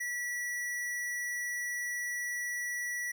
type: tone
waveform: square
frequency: 1946 Hz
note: B6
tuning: 26 cents flat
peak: -34 dBFS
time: 0-3.12 s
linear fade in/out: 10 ms
effects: none